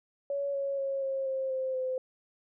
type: tone with pitch steps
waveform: sine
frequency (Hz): 562 / 553.9 / 546 / 538.2 / 530.5 / 522.9 / 515.4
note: C#5 / C#5 / C#5 / C5 / C5 / C5 / C5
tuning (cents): +24 / -1 / -26 / +49 / +24 / -1 / -26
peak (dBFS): -29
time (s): 0.3-1.98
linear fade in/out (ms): 2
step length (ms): 240
effects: none